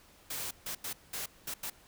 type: noise bursts at uneven times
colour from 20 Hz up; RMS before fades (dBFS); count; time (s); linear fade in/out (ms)
white; -38; 6; 0.3-0.51 / 0.66-0.75 / 0.84-0.93 / 1.13-1.26 / 1.47-1.54 / 1.63-1.7; 5
effects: pink hiss -60 dBFS RMS until 1.87 s